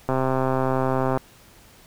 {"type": "click train", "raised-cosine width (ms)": 1, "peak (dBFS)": -9, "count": 143, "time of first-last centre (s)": [0.09, 1.174], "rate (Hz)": 131, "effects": ["pink hiss -51 dBFS RMS until 1.86 s"]}